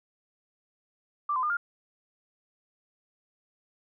sine tone with pitch steps, 1176 / 1025 / 1210 / 1405 Hz, D6 / C6 / D#6 / F6, +2 / -36 / -49 / +10 cents, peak -25 dBFS, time 1.29-1.57 s, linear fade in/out 5 ms, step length 70 ms, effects none

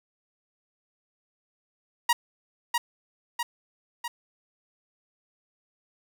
sawtooth tone with echo, 950 Hz, A#5, 33 cents sharp, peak -15 dBFS, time 2.09-2.13 s, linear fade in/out 5 ms, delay 650 ms, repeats 3, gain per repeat -4 dB, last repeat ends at 4.08 s, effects none

